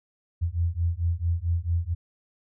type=beating tone pair; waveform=sine; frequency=83 / 87.5 Hz; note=E2 / F2; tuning=+12 / +4 cents; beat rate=4.5 Hz; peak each=-26 / -26 dBFS; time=0.41-1.95 s; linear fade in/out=20 ms; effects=none